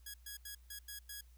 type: tone bursts at uneven times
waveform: 5% pulse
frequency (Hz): 1661.2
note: G#6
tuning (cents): 0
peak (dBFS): -34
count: 6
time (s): 0.06-0.14 / 0.26-0.37 / 0.45-0.55 / 0.7-0.79 / 0.88-0.99 / 1.09-1.21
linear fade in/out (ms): 5
effects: added 60 Hz sine -58 dBFS peak until 1.37 s + white hiss -73 dBFS RMS until 1.37 s